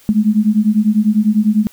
sine beating tone pair, 207.7 / 217.7 Hz, G#3 / A3, 0 / -18 cents, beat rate 10 Hz, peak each -13 dBFS, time 0.09-1.67 s, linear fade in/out 0 ms, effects white hiss -47 dBFS RMS until 1.72 s

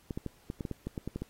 clicks, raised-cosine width 3 ms, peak -22 dBFS, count 12, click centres 0.108 / 0.175 / 0.263 / 0.501 / 0.608 / 0.652 / 0.713 / 0.87 / 0.978 / 1.076 / 1.16 / 1.22 s, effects pink hiss -63 dBFS RMS until 1.29 s + AAC 48 kbps

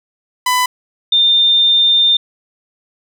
sawtooth / sine tone pair in turn, 1000 / 3610 Hz, B5 / A7, +21 / +44 cents, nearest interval octave + minor seventh, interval 2223 cents, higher second, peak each -8 dBFS, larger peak neither, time 0.46-0.66 / 1.12-2.17 s, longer second, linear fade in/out 5 ms, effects none

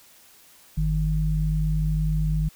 sine tone pair together, 48.94 / 155.56 Hz, G1 / D#3, -2 / 0 cents, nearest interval octave + minor sixth, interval 2002 cents, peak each -23 dBFS, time 0.77-2.49 s, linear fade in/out 10 ms, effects white hiss -53 dBFS RMS until 2.55 s

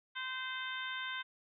harmonic tone, 517 Hz, C5, 21 cents flat, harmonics 2 / 3 / 4 / 5 / 6 / 7, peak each -45 / -41 / -45 / -51 / -46 / -46 dBFS, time 0.15-1.23 s, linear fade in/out 20 ms, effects none

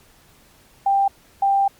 sine tone bursts at uneven times, 790 Hz, G5, 13 cents sharp, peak -14 dBFS, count 2, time 0.86-1.08 / 1.42-1.68 s, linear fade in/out 5 ms, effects pink hiss -53 dBFS RMS until 1.79 s + MP3 96 kbps

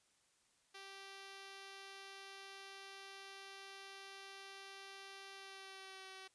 5% pulse tone with pitch glide, 390.8 to 381.4 Hz, G4 to G4, -5 to -47 cents, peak -40 dBFS, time 0.74-6.28 s, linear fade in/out 10 ms, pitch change -42 cents, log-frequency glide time 5.34-6.07 s, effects white hiss -75 dBFS RMS until 6.34 s + resampled to 22050 Hz

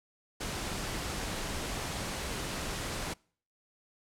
pink noise, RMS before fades -36 dBFS, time 0.4-3.14 s, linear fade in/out 10 ms, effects noise-tail reverb RT60 0.5 s tail -26 dB re dry + low-pass 10000 Hz 12 dB/octave

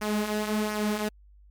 sawtooth tone with flanger, 211.9 Hz, G#3, 35 cents sharp, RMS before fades -28 dBFS, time 0.01-1.09 s, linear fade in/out 10 ms, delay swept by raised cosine 0.25 to 5.65 ms, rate 1.4 Hz, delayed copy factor -0.55, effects added 50 Hz sine -51 dBFS peak until 1.5 s + MP3 96 kbps

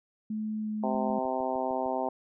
sine tone with pitch glide, 215.6 to 214 Hz, A3 to A3, -35 to -48 cents, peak -30 dBFS, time 0.3-1.19 s, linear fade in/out 5 ms, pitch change -13 cents, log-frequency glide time 0.61-0.7 s
harmonic tone, 129.9 Hz, C3, 12 cents flat, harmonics 2 / 3 / 4 / 5 / 6 / 7 / 8, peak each -36 / -37 / -36 / -33 / -34 / -35 / -45 dBFS, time 0.83-2.09 s, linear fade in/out 5 ms
click train, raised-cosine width 3 ms, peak -39 dBFS, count 7, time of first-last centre 0.95-1.86 s, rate 6.59 Hz
effects none

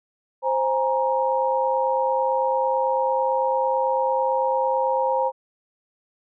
sine tone cluster, 525 / 830 / 939 Hz, C5 / G#5 / A#5, +6 / -1 / +12 cents, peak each -22 / -26 / -23 dBFS, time 0.42-5.32 s, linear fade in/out 50 ms, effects none

